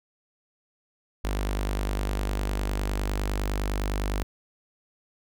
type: tone with notch filter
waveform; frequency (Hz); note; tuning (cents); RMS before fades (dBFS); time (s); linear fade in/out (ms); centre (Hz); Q
sawtooth; 49.85; G1; +30; -28; 1.24-4.23; 0; 130; 1.1
effects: none